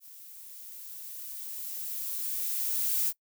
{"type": "noise with level ramp", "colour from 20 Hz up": "violet", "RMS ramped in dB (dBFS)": [-50, -27], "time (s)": [0, 3.13], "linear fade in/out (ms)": 50, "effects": ["noise-tail reverb RT60 0.1 s tail -22 dB re dry"]}